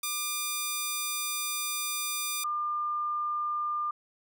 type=tone pair in turn; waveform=5% pulse / sine; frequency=1200 / 1200 Hz; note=D6 / D6; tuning=+37 / +37 cents; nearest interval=unison; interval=0 cents; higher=neither; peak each=-18 / -28 dBFS; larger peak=first; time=0.03-2.44 / 2.44-3.91 s; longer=first; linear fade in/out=5 ms; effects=none